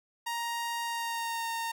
sawtooth tone with pitch glide, 936 to 918.9 Hz, A#5 to A#5, +7 to -25 cents, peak -28 dBFS, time 0.26-1.72 s, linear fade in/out 10 ms, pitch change -32 cents, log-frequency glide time 0.81-1.49 s, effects none

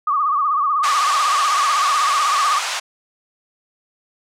sine tone with vibrato, 1174.7 Hz, D6, in tune, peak -15 dBFS, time 0.07-2.59 s, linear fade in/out 5 ms, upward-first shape sine, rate 16 Hz, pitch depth 110 cents each way
pink band-pass noise, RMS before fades -24 dBFS, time 0.83-2.8 s, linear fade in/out 10 ms, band 820 to 8100 Hz, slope 24 dB/octave
effects none

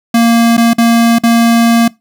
square tone with dropouts, 232.1 Hz, A#3, 7 cents flat, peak -6 dBFS, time 0.14-1.88 s, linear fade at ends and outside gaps 5 ms, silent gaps 0.569-0.577 / 0.734-0.782 / 1.186-1.235 s, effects noise-tail reverb RT60 0.2 s tail -22 dB re dry

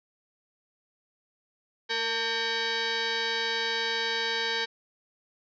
sine tone with frequency modulation, 1142 Hz, D6, 49 cents flat, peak -26 dBFS, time 1.89-4.66 s, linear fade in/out 20 ms, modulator 682 Hz, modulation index 5.3, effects none

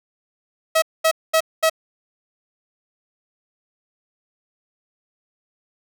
sawtooth tone bursts, 643 Hz, E5, 43 cents flat, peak -10 dBFS, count 4, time 0.75-1.698 s, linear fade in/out 10 ms, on 72 ms, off 220 ms, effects none

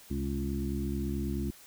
harmonic tone with a mistuned harmonic, 69.3 Hz, C#2, in tune, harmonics 1 / 2 / 3 / 4 / 5, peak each -34 / -39 / -35 / -38 / -39 dBFS, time 0.1-1.51 s, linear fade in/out 10 ms, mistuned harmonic 2, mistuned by -62 cents, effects white hiss -54 dBFS RMS until 1.66 s

